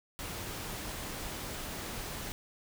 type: noise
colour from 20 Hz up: pink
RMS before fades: -40 dBFS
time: 0.19-2.32 s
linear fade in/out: 0 ms
effects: none